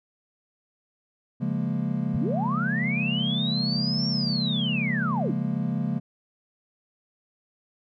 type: chord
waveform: triangle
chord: Bb minor seventh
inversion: first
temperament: equal with one note detuned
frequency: 139.8 / 174.61 / 207.7 / 233.1 Hz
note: Db3 / F3 / Ab3 / Bb3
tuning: +15 / 0 / 0 / 0 cents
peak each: -28 dBFS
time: 1.4-6 s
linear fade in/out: 20 ms
type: linear two-way sweep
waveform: sine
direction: up then down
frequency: 38.89 to 5540 to 195.9 Hz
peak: -27 dBFS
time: 2.14-5.33 s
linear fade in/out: 10 ms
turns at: 4.08 s
effects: none